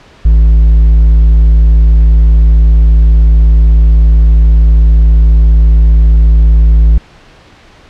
sine tone with hard clipping, 55 Hz, A1, in tune, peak -3 dBFS, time 0.25-6.98 s, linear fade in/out 5 ms, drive 3 dB, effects pink hiss -39 dBFS RMS until 7.89 s + low-pass 4000 Hz 12 dB/octave

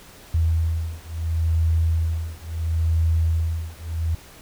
sine beating tone pair, 81.3 / 82.03 Hz, E2 / E2, -23 / -8 cents, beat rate 0.73 Hz, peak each -22 dBFS, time 0.34-4.15 s, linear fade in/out 5 ms, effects pink hiss -46 dBFS RMS until 4.41 s

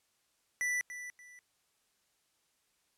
square tone with echo, 1975.5 Hz, B6, in tune, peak -31 dBFS, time 0.61-0.81 s, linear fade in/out 0 ms, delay 290 ms, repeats 2, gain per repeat -11 dB, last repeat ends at 1.39 s, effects white hiss -75 dBFS RMS until 2.97 s + low-pass 11000 Hz 12 dB/octave

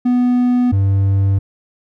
triangle tone pair in turn, 246.9 / 97.98 Hz, B3 / G2, 0 / 0 cents, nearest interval octave + major third, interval 1600 cents, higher first, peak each -9 dBFS, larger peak neither, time 0.05-0.72 / 0.72-1.39 s, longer neither, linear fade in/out 10 ms, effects none

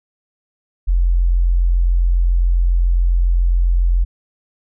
sine tone, 43.65 Hz, F1, in tune, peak -11 dBFS, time 0.87-4.05 s, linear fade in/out 20 ms, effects none

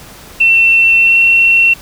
sine tone with pitch glide, 2697 to 2717 Hz, E7 to F7, +39 to -48 cents, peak -5 dBFS, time 0.4-1.74 s, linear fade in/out 10 ms, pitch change +13 cents, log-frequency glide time 0.98-1.16 s, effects pink hiss -35 dBFS RMS until 1.81 s

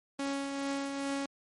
sawtooth tone with tremolo, 277.2 Hz, C#4, in tune, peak -27 dBFS, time 0.19-1.26 s, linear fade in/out 5 ms, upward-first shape triangle, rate 2.4 Hz, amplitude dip 40%, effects MP3 48 kbps

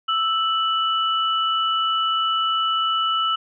sine tone pair together, 1318.5 / 2960 Hz, E6 / F#7, 0 / 0 cents, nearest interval octave + major second, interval 1400 cents, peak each -20 / -23 dBFS, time 0.08-3.36 s, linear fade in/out 10 ms, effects none

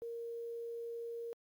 sine tone with quantisation, 466.2 Hz, A#4, in tune, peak -40 dBFS, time 0.02-1.33 s, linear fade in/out 0 ms, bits 11, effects Opus 48 kbps

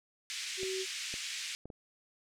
pink band-pass noise, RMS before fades -40 dBFS, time 0.3-1.55 s, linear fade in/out 0 ms, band 2100 to 7800 Hz, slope 24 dB/octave
sine tone, 378.8 Hz, F#4, 41 cents sharp, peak -35 dBFS, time 0.57-0.86 s, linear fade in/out 50 ms
clicks, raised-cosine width 2 ms, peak -32 dBFS, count 4, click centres 0.632 / 1.14 / 1.656 / 1.702 s
effects none

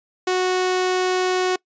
sawtooth tone, 368.1 Hz, F#4, 9 cents flat, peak -14 dBFS, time 0.27-1.56 s, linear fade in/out 5 ms, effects noise-tail reverb RT60 0.1 s tail -23 dB re dry + resampled to 16000 Hz

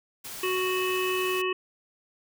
white noise, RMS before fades -39 dBFS, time 0.24-1.42 s, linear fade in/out 10 ms
harmonic tone, 370 Hz, F#4, in tune, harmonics 1 / 3 / 5 / 7 / 8, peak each -27 / -32 / -38 / -32 / -36 dBFS, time 0.43-1.53 s, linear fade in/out 5 ms
effects none

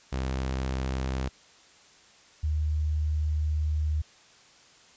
sawtooth / sine tone pair in turn, 65.41 / 76.43 Hz, C2 / D#2, 0 / -30 cents, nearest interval minor third, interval 270 cents, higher second, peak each -24 dBFS, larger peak neither, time 0.12-1.29 / 2.43-4.02 s, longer second, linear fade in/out 10 ms, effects white hiss -56 dBFS RMS until 4.96 s + resampled to 16000 Hz

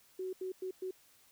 sine tone bursts at uneven times, 373.2 Hz, F#4, 15 cents sharp, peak -36 dBFS, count 4, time 0.19-0.33 / 0.41-0.52 / 0.62-0.71 / 0.82-0.91 s, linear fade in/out 5 ms, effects white hiss -65 dBFS RMS until 1.31 s

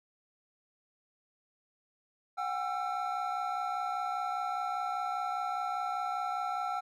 triangle tone cluster, 734 / 799 / 1342 Hz, F#5 / G5 / E6, -14 / +33 / +31 cents, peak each -34 / -35 / -34 dBFS, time 2.37-6.81 s, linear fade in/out 20 ms, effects none

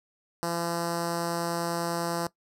5% pulse tone with notch filter, 170 Hz, F3, 46 cents flat, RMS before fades -30 dBFS, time 0.43-2.27 s, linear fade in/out 0 ms, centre 2300 Hz, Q 0.64, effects noise-tail reverb RT60 0.1 s tail -19 dB re dry + low-pass 12000 Hz 12 dB/octave

